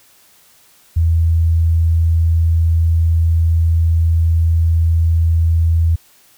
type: tone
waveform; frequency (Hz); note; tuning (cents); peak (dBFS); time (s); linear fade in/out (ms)
sine; 82.41; E2; 0; -10; 0.96-5.96; 10
effects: white hiss -50 dBFS RMS until 6.37 s